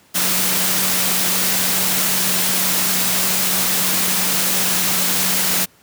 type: tone in noise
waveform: sine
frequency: 185 Hz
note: F#3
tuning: in tune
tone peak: -29 dBFS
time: 0.14-5.66 s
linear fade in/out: 20 ms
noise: white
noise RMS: -18 dBFS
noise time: 0.14-5.66 s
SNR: -14 dB
effects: pink hiss -52 dBFS RMS until 5.82 s + high-pass 100 Hz 12 dB/octave